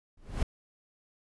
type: noise with exponential growth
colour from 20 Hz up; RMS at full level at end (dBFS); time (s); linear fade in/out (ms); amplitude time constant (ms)
brown; -22; 0.17-0.43; 5; 55
effects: resampled to 24000 Hz